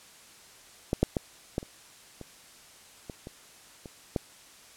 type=clicks; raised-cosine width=2 ms; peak=-12 / -8 / -13 / -14 / -28 / -27 / -24 / -26 / -28 / -13 dBFS; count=10; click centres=0.931 / 1.03 / 1.168 / 1.581 / 1.629 / 2.213 / 3.098 / 3.271 / 3.858 / 4.162 s; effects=white hiss -53 dBFS RMS until 4.76 s + low-pass 10000 Hz 12 dB/octave